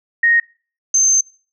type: tone pair in turn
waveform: sine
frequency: 1864.7 / 6272 Hz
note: A#6 / G8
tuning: 0 / 0 cents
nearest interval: octave + major sixth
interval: 2100 cents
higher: second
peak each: -10 dBFS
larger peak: neither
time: 0.23-0.4 / 0.94-1.21 s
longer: second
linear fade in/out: 5 ms
effects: noise-tail reverb RT60 0.4 s tail -23 dB re dry